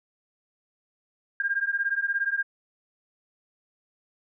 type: beating tone pair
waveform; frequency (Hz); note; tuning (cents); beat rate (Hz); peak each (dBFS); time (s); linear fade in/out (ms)
sine; 1600 / 1617; G6 / G#6; +35 / -47; 17; -27; 1.4-2.43; 2
effects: none